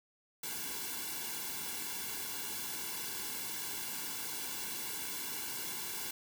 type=noise with comb filter; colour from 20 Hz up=white; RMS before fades=-40 dBFS; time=0.43-6.11 s; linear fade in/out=5 ms; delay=1.6 ms; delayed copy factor=-0.95; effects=none